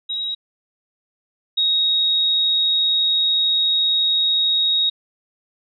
sine tone pair in turn, 3822 / 3769 Hz, A#7 / A#7, +43 / +18 cents, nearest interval unison, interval 25 cents, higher first, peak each -22 / -15 dBFS, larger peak second, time 0.09-0.35 / 1.57-4.9 s, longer second, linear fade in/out 10 ms, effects none

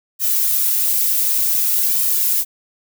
violet noise with flanger, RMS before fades -17 dBFS, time 0.19-2.45 s, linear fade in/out 50 ms, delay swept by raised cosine 1.6 to 4 ms, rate 0.54 Hz, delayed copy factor +0.8, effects none

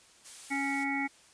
blue noise, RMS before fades -44 dBFS, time 0.24-0.85 s, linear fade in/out 20 ms
harmonic tone, 277.2 Hz, C#4, in tune, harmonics 1 / 3 / 5 / 7 / 8, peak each -33 / -36 / -44 / -37 / -34 dBFS, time 0.5-1.08 s, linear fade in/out 20 ms
effects white hiss -59 dBFS RMS until 1.33 s + resampled to 22050 Hz

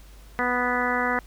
harmonic tone, 246.9 Hz, B3, in tune, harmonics 1 / 2 / 3 / 4 / 5 / 6 / 7 / 8, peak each -30 / -30 / -30 / -30 / -30 / -30 / -30 / -30 dBFS, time 0.39-1.19 s, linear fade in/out 0 ms, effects added 50 Hz sine -45 dBFS peak until 1.26 s + pink hiss -54 dBFS RMS until 1.26 s

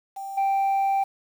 sine tone with level steps, 784 Hz, G5, in tune, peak -31 / -17 dBFS, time 0.16-1.04 s, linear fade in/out 10 ms, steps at 0.37 s, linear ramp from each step 10 ms, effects tanh soft clip ceiling -19 dBFS + 8-bit

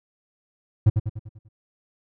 triangle tone with echo, 107.6 Hz, A2, 38 cents flat, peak -9 dBFS, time 0.86-0.9 s, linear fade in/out 10 ms, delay 98 ms, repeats 6, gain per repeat -6 dB, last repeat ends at 1.488 s, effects none

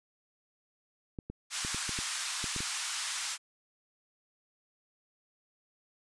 clicks, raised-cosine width 3 ms, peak -26 dBFS, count 9, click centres 1.188 / 1.3 / 1.649 / 1.746 / 1.893 / 1.989 / 2.442 / 2.563 / 2.605 s
white band-pass noise, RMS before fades -36 dBFS, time 1.5-3.38 s, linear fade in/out 50 ms, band 970 to 8900 Hz, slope 24 dB/octave
effects resampled to 24000 Hz

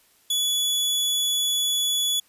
sawtooth tone, 3412 Hz, G#7, 46 cents sharp, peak -18 dBFS, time 0.3-2.2 s, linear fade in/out 5 ms, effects white hiss -60 dBFS RMS until 2.28 s + resampled to 32000 Hz

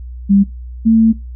sine tone pair in turn, 198.6 / 224.1 Hz, G3 / A3, +23 / +32 cents, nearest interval major second, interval 209 cents, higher second, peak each -6 dBFS, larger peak neither, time 0.29-0.44 / 0.85-1.13 s, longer second, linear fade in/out 20 ms, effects noise-tail reverb RT60 0.2 s tail -22 dB re dry + added 61 Hz sine -26 dBFS peak until 1.35 s

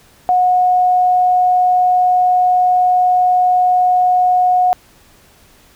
sine tone, 728 Hz, F#5, 28 cents flat, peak -9 dBFS, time 0.29-4.73 s, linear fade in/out 0 ms, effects pink hiss -48 dBFS RMS until 5.75 s

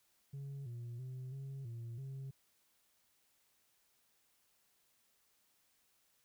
sine tone with pitch steps, 139 / 119.1 / 128.7 / 136.2 / 116.4 / 134.9 Hz, C#3 / A#2 / C3 / C#3 / A#2 / C#3, +5 / +38 / -28 / -30 / -2 / -47 cents, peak -40 dBFS, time 0.33-2.31 s, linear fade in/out 10 ms, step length 330 ms, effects tanh soft clip ceiling -42 dBFS + white hiss -75 dBFS RMS until 6.24 s

